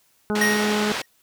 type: harmonic tone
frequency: 210.4 Hz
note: G#3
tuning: 23 cents sharp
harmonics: 1 / 2 / 3 / 4 / 5 / 6 / 7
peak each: -23 / -25 / -35 / -32 / -39 / -36 / -34 dBFS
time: 0.3-0.92 s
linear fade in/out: 0 ms
type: band-pass noise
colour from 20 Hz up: white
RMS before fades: -28 dBFS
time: 0.35-1.02 s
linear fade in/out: 5 ms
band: 140 to 3600 Hz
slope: 12 dB/octave
type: tone with exponential decay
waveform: square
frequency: 1876 Hz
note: A#6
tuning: 11 cents sharp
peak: -17 dBFS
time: 0.41-1.06 s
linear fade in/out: 5 ms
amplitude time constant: 140 ms
effects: white hiss -62 dBFS RMS until 1.22 s